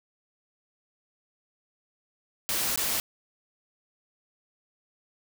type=noise with dropouts; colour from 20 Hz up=white; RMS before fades=-28 dBFS; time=2.49-3 s; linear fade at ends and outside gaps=0 ms; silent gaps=2.759-2.775 s; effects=none